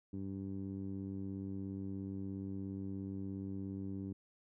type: tone with low-pass filter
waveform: 15% pulse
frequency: 97 Hz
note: G2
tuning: 18 cents flat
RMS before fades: -42 dBFS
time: 0.13-4.13 s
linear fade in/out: 5 ms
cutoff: 280 Hz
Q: 1.7
effects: none